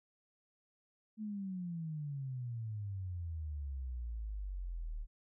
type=exponential sweep; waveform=sine; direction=down; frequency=220 to 36.71 Hz; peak=-38 dBFS; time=1.17-5.07 s; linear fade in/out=50 ms; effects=none